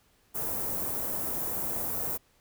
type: band-stop noise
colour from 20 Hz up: white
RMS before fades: -32 dBFS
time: 0.34-2.18 s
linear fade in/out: 20 ms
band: 810 to 15000 Hz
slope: 12 dB/octave
effects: pink hiss -66 dBFS RMS until 2.4 s